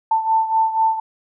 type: beating tone pair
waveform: sine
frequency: 888 / 892.1 Hz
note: A5 / A5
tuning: +16 / +24 cents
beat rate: 4.1 Hz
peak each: -16 / -21 dBFS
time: 0.11-1 s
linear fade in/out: 5 ms
effects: none